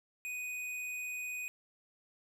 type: tone with tanh clipping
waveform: sine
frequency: 2489 Hz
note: D#7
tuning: in tune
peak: -39 dBFS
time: 0.25-1.48 s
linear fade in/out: 0 ms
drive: 15 dB
effects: none